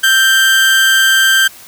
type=tone with amplitude modulation; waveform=30% pulse; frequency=1569 Hz; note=G6; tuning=1 cent sharp; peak=-3 dBFS; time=0.03-1.48 s; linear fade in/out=10 ms; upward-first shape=sine; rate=236 Hz; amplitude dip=40%; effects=white hiss -37 dBFS RMS until 1.67 s